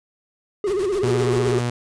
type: tone with vibrato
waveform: triangle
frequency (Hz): 389.4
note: G4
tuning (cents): -12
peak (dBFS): -17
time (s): 0.64-1.59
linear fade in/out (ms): 2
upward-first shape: sine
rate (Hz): 16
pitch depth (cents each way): 140
type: noise with tremolo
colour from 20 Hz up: pink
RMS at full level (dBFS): -35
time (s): 0.66-1.62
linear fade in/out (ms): 20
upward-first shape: square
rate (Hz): 7.6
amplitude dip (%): 60
type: tone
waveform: sawtooth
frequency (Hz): 120.9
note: B2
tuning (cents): -36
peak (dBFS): -17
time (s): 1.03-1.7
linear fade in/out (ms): 5
effects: resampled to 22050 Hz